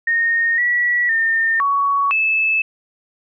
sine tone with pitch steps, 1847 / 1939 / 1814 / 1121 / 2615 Hz, A#6 / B6 / A#6 / C#6 / E7, -16 / -32 / -48 / +19 / -15 cents, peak -14 dBFS, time 0.07-2.62 s, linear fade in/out 5 ms, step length 510 ms, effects none

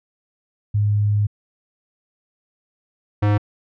sine / square tone pair in turn, 103.83 / 103.83 Hz, G#2 / G#2, 0 / 0 cents, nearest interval unison, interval 0 cents, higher neither, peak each -15 dBFS, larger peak neither, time 0.74-1.27 / 3.22-3.38 s, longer first, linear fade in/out 10 ms, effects low-pass 2000 Hz 12 dB/octave

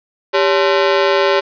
sawtooth ring-modulated tone, 480 Hz, B4, 49 cents flat, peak -4 dBFS, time 0.33-1.41 s, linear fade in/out 20 ms, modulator 84.2 Hz, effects resampled to 11025 Hz + 7-bit

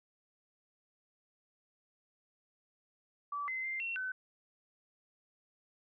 sine tone with pitch steps, 1154 / 2058 / 2094 / 2721 / 1516 Hz, D6 / C7 / C7 / F7 / F#6, -31 / -29 / +1 / -46 / +42 cents, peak -35 dBFS, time 3.32-4.12 s, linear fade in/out 5 ms, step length 160 ms, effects none

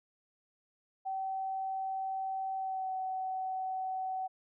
sine tone with pitch glide, 767 to 754.7 Hz, G5 to F#5, -38 to +34 cents, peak -33 dBFS, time 1.05-4.28 s, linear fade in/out 20 ms, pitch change -28 cents, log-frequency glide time 2.56-2.93 s, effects none

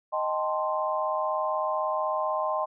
sine chord, A half-diminished seventh, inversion second, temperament equal, 622.3 / 784 / 880 / 1046.5 Hz, Eb5 / G5 / A5 / C6, 0 / 0 / 0 / 0 cents, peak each -29 / -33 / -34 / -29 dBFS, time 0.12-2.66 s, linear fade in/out 20 ms, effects none

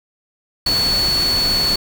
sine tone in noise, 4424 Hz, C#8, 4 cents flat, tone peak -15 dBFS, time 0.66-1.76 s, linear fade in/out 5 ms, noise pink, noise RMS -24 dBFS, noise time 0.66-1.76 s, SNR +6 dB, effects none

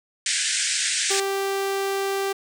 white band-pass noise, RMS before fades -24 dBFS, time 0.26-1.2 s, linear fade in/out 2 ms, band 1500 to 9100 Hz, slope 96 dB/octave
sawtooth tone, 392 Hz, G4, in tune, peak -19 dBFS, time 1.1-2.33 s, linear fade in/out 10 ms
effects none

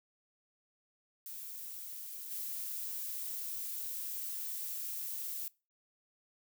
violet noise with level steps, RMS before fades -45 / -40 dBFS, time 1.26-5.48 s, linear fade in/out 2 ms, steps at 2.3 s, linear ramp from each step 20 ms, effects noise-tail reverb RT60 0.3 s tail -23 dB re dry

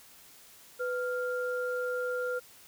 sine tone pair together, 496.9 / 1396.9 Hz, B4 / F6, +11 / 0 cents, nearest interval octave + tritone, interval 1789 cents, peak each -31 / -35 dBFS, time 0.79-2.4 s, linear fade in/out 20 ms, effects white hiss -55 dBFS RMS until 2.67 s

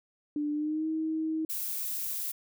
sine tone with pitch glide, 295.9 to 317.1 Hz, D4 to D#4, +13 to +33 cents, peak -28 dBFS, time 0.36-1.45 s, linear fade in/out 2 ms, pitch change +120 cents, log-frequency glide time 0.52-0.87 s
violet noise, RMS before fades -34 dBFS, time 1.49-2.32 s, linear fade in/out 10 ms
effects none

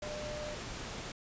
sine tone in noise, 600 Hz, D5, 37 cents sharp, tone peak -40 dBFS, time 0.02-0.55 s, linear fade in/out 5 ms, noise pink, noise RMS -42 dBFS, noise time 0.02-1.12 s, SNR -1 dB, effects resampled to 16000 Hz

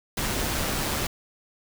pink noise with amplitude modulation, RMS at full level -26 dBFS, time 0.17-1.07 s, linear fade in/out 5 ms, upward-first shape sine, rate 144 Hz, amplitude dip 30%, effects none

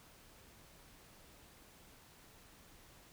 silence, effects pink hiss -61 dBFS RMS until 3.12 s

